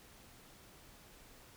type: silence
effects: pink hiss -59 dBFS RMS until 1.56 s